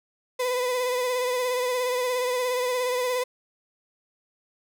35% pulse tone with vibrato, 500 Hz, B4, 21 cents sharp, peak -22 dBFS, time 0.39-3.24 s, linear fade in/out 10 ms, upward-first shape sine, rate 17 Hz, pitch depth 36 cents each way, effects none

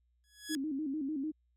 10% pulse tone with exponential growth, 1680 Hz, G#6, 19 cents sharp, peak -25 dBFS, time 0.24-0.55 s, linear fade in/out 0 ms, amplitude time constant 66 ms
sine tone with vibrato, 290.2 Hz, D4, 21 cents flat, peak -33 dBFS, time 0.49-1.32 s, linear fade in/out 20 ms, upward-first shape square, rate 6.7 Hz, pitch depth 120 cents each way
effects added 60 Hz sine -70 dBFS peak until 1.56 s

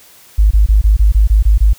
sine tone bursts, 51.91 Hz, G#1, in tune, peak -5 dBFS, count 9, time 0.38-1.734 s, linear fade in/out 10 ms, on 130 ms, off 23 ms, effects white hiss -43 dBFS RMS until 1.78 s

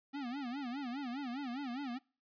square tone with vibrato, 261.6 Hz, C4, in tune, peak -39 dBFS, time 0.13-1.99 s, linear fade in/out 20 ms, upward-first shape sine, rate 4.9 Hz, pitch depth 180 cents each way, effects noise-tail reverb RT60 0.4 s tail -25 dB re dry + resampled to 11025 Hz

